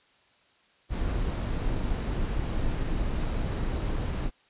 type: noise with amplitude modulation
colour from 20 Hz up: brown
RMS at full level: -27 dBFS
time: 0.89-4.31 s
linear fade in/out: 50 ms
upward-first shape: sine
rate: 288 Hz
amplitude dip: 30%
effects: white hiss -63 dBFS RMS until 4.49 s + resampled to 8000 Hz